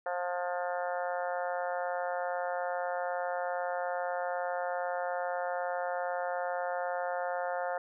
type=harmonic tone; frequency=177.6 Hz; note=F3; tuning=29 cents sharp; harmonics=3 / 4 / 5 / 6 / 7 / 8 / 9 / 10; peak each=-35 / -35 / -40 / -47 / -46 / -42 / -48 / -46 dBFS; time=0.06-7.78 s; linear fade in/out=2 ms; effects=none